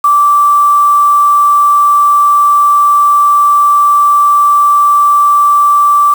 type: tone with quantisation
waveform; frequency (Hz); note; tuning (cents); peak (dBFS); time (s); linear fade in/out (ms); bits
sine; 1166; D6; -13; -4; 0.04-6.14; 5; 4
effects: none